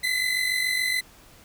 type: tone pair together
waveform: 30% pulse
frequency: 1999 / 2046 Hz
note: B6 / C7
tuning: +20 / -39 cents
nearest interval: unison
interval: 41 cents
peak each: -23 dBFS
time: 0.03-1.01 s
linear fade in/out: 10 ms
effects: pink hiss -52 dBFS RMS until 1.44 s